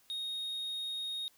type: tone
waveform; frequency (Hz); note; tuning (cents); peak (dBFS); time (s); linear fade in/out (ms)
triangle; 3729; A#7; 0; -34; 0.1-1.28; 0
effects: white hiss -66 dBFS RMS until 1.37 s